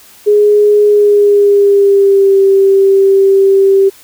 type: tone with pitch glide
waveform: sine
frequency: 415.9 to 390.3 Hz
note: G#4 to G4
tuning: +2 to -8 cents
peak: -4 dBFS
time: 0.26-3.9 s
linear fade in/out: 20 ms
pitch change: -110 cents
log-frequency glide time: 0.86-2.38 s
effects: white hiss -40 dBFS RMS until 4.03 s